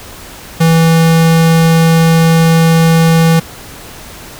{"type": "tone", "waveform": "square", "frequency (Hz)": 164, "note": "E3", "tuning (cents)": -9, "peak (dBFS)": -6, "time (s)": [0.6, 3.4], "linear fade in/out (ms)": 10, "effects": ["pink hiss -31 dBFS RMS until 4.39 s"]}